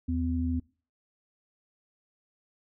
sine tone pair together, 80.22 / 253.2 Hz, E2 / B3, -47 / +43 cents, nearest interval octave + minor sixth, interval 1990 cents, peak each -29 / -29 dBFS, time 0.08-0.6 s, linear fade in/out 10 ms, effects noise-tail reverb RT60 0.4 s tail -23 dB re dry

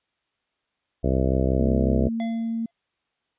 harmonic tone, 65.41 Hz, C2, in tune, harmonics 1 / 2 / 3 / 4 / 5 / 6 / 7 / 8 / 9 / 10, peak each -23 / -26 / -28 / -29 / -30 / -31 / -31 / -32 / -33 / -33 dBFS, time 1.03-2.09 s, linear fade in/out 20 ms
sine tone, 227.8 Hz, A#3, 40 cents flat, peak -24 dBFS, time 1.59-2.66 s, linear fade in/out 5 ms
square tone with exponential decay, 684 Hz, F5, 36 cents flat, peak -30 dBFS, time 2.2-2.71 s, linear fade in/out 1 ms, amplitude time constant 110 ms
effects white hiss -75 dBFS RMS until 3.38 s + resampled to 8000 Hz

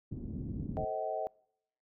white low-pass noise, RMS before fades -39 dBFS, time 0.11-0.85 s, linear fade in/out 10 ms, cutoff 250 Hz, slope 24 dB/octave
sine chord, A diminished seventh, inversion none, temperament just, 440 / 528 / 633.6 / 760.3 Hz, A4 / C5 / Eb5 / Gb5, 0 / +16 / +31 / +47 cents, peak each -41 / -42 / -36 / -38 dBFS, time 0.77-1.27 s, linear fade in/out 0 ms
effects noise-tail reverb RT60 0.7 s tail -25 dB re dry

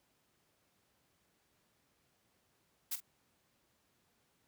blue noise with echo, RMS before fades -37 dBFS, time 2.91-2.96 s, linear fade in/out 10 ms, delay 45 ms, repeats 1, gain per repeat -12 dB, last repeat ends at 3.005 s, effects pink hiss -75 dBFS RMS until 4.47 s + high-pass 80 Hz 12 dB/octave

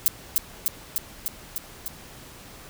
violet noise with echo, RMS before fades -18 dBFS, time 0.06-0.08 s, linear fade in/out 0 ms, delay 300 ms, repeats 6, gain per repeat -2 dB, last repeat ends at 1.88 s, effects pink hiss -45 dBFS RMS until 2.69 s

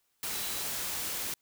sine tone in noise, 3951 Hz, B7, in tune, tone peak -44 dBFS, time 0.32-0.63 s, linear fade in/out 2 ms, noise white, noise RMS -35 dBFS, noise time 0.23-1.34 s, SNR -12 dB, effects white hiss -75 dBFS RMS until 1.41 s

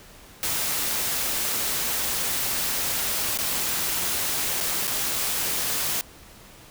white noise with dropouts, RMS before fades -26 dBFS, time 0.43-6.01 s, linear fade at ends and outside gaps 0 ms, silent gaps 3.374-3.387 / 4.604-4.609 / 4.871-4.877 s, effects pink hiss -48 dBFS RMS until 6.7 s

